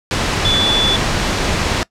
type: tone in noise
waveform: sine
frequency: 3460 Hz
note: A7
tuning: 30 cents flat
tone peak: -13 dBFS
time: 0.45-0.96 s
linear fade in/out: 0 ms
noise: pink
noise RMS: -17 dBFS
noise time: 0.11-1.83 s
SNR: +1 dB
effects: noise-tail reverb RT60 0.1 s tail -21 dB re dry + low-pass 6000 Hz 12 dB/octave